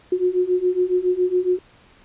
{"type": "beating tone pair", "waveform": "sine", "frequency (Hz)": [358.7, 365.9], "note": ["F4", "F#4"], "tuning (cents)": [46, -19], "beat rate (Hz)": 7.2, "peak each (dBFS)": [-21, -19], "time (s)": [0.12, 1.59], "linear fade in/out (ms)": 5, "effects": ["pink hiss -52 dBFS RMS until 2.04 s", "resampled to 8000 Hz"]}